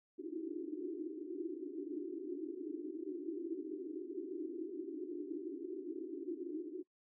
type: band-pass noise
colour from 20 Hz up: white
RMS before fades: -43 dBFS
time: 0.18-6.83 s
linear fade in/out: 20 ms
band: 290 to 380 Hz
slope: 96 dB/octave
effects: noise-tail reverb RT60 0.1 s tail -22 dB re dry